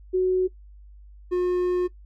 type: tone pair in turn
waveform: sine / triangle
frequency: 370 / 359.5 Hz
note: F#4 / F#4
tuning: 0 / -50 cents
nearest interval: unison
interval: 50 cents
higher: first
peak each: -18 dBFS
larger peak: neither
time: 0.13-0.48 / 1.31-1.88 s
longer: second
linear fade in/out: 20 ms
effects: noise-tail reverb RT60 0.1 s tail -19 dB re dry + added 50 Hz sine -44 dBFS peak until 2.05 s